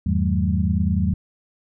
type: tone cluster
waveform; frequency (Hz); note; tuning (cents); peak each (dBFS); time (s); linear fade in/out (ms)
sine; 82.6 / 101.1 / 156.4 / 187.2 / 216.6; E2 / G#2 / D#3 / F#3 / A3; +4 / -46 / +9 / +20 / -27; -21 / -26 / -28 / -22 / -27; 0.06-1.14; 5
effects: none